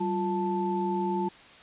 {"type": "tone cluster", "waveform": "sine", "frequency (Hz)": [192.3, 352, 880], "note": ["G3", "F4", "A5"], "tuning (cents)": [-33, 14, 0], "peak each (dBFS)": -30, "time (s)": [0, 1.29], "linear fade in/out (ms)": 10, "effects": ["white hiss -51 dBFS RMS until 1.62 s", "resampled to 8000 Hz"]}